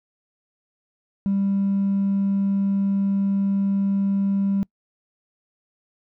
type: tone with hard clipping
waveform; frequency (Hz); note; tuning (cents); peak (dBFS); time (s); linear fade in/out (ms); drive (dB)
sine; 197.2; G3; +11; -19; 1.26-4.63; 0; 1
effects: noise-tail reverb RT60 0.1 s tail -26 dB re dry